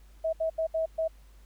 sine tone bursts at uneven times, 645 Hz, E5, 38 cents flat, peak -25 dBFS, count 5, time 0.24-0.33 / 0.4-0.5 / 0.58-0.67 / 0.74-0.86 / 0.98-1.08 s, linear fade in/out 10 ms, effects added 50 Hz sine -51 dBFS peak until 1.45 s + pink hiss -64 dBFS RMS until 1.45 s

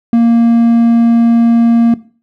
triangle tone, 232.6 Hz, A#3, 4 cents flat, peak -3 dBFS, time 0.13-1.94 s, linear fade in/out 2 ms, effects noise-tail reverb RT60 0.4 s tail -18 dB re dry

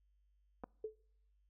clicks, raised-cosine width 1 ms, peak -32 dBFS, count 2, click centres 0.637 / 0.641 s
sine tone with exponential decay, 434.5 Hz, A4, 22 cents flat, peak -35 dBFS, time 0.84-0.96 s, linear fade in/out 5 ms, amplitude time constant 25 ms
effects noise-tail reverb RT60 0.7 s tail -26 dB re dry + added 50 Hz sine -70 dBFS peak until 1.49 s

